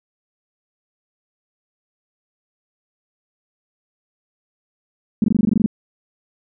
sine tone bursts, 213.7 Hz, G#3, 50 cents sharp, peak -11 dBFS, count 11, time 5.22-5.661 s, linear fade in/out 2 ms, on 21 ms, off 21 ms, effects none

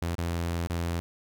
sawtooth tone with dropouts, 85 Hz, F2, 46 cents flat, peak -24 dBFS, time 0.02-1 s, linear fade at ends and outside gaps 0 ms, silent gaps 0.152-0.182 / 0.671-0.699 s, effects none

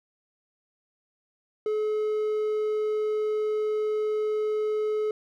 triangle tone, 427.7 Hz, A4, 49 cents flat, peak -22 dBFS, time 1.66-5.11 s, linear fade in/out 2 ms, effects none

